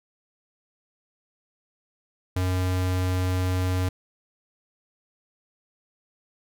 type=tone; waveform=square; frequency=91.9 Hz; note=F#2; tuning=11 cents flat; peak=-23 dBFS; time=2.36-3.89 s; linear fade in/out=5 ms; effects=none